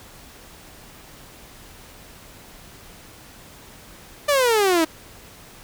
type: exponential sweep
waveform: sawtooth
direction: down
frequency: 599 to 312.5 Hz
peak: -12 dBFS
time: 4.28-4.85 s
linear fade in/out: 10 ms
effects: pink hiss -45 dBFS RMS until 5.63 s